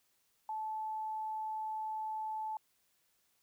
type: tone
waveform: sine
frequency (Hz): 870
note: A5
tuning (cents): -20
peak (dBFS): -36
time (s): 0.49-2.57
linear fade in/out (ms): 2
effects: white hiss -75 dBFS RMS until 3.42 s